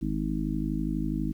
harmonic tone with a mistuned harmonic, 52.2 Hz, G#1, 10 cents sharp, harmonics 1 / 3 / 4 / 5 / 6, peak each -33 / -33 / -33 / -33 / -33 dBFS, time 0.01-1.33 s, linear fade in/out 20 ms, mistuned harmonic 1, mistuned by -58 cents, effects 10-bit

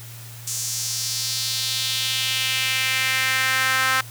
sawtooth tone with high-pass filter sweep, 261.6 Hz, C4, in tune, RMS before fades -23 dBFS, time 0.47-4.01 s, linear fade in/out 5 ms, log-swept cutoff 6800 to 1400 Hz, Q 2.2, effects added 116 Hz sine -38 dBFS peak until 4.1 s + white hiss -42 dBFS RMS until 4.1 s

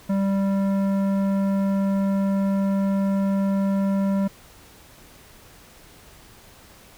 triangle tone with tanh clipping, 196 Hz, G3, in tune, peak -21 dBFS, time 0.09-4.28 s, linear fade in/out 10 ms, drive 17 dB, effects pink hiss -49 dBFS RMS until 6.97 s

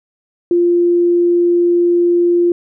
sine tone, 347.8 Hz, F4, 7 cents flat, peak -9 dBFS, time 0.51-2.52 s, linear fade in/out 2 ms, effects none

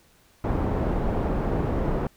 pink low-pass noise, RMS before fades -25 dBFS, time 0.44-2.07 s, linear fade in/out 2 ms, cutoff 750 Hz, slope 12 dB/octave, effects pink hiss -59 dBFS RMS until 2.16 s

